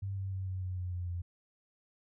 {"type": "tone with pitch steps", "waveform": "sine", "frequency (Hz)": [98, 96.43, 94.88, 93.36, 91.86, 90.39, 88.94, 87.51], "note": ["G2", "G2", "F#2", "F#2", "F#2", "F#2", "F2", "F2"], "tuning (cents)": [0, -28, 44, 16, -12, -40, 32, 4], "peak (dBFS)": -34, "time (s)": [0.02, 1.22], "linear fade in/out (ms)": 10, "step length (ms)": 150, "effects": []}